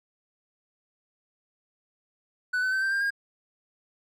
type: tone with pitch steps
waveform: triangle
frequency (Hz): 1491 / 1516.2 / 1541.8 / 1567.8 / 1594.3 / 1621.3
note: F#6 / F#6 / G6 / G6 / G6 / G#6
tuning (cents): +13 / +42 / -29 / 0 / +29 / -42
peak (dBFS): -22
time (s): 2.53-3.106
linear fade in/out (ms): 10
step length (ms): 96
effects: none